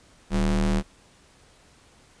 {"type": "ring-modulated tone", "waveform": "square", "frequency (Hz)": 78.4, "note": "D#2", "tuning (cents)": 14, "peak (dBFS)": -18, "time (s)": [0.3, 0.83], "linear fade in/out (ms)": 50, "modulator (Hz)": 116, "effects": ["pink hiss -56 dBFS RMS until 2.2 s", "resampled to 22050 Hz"]}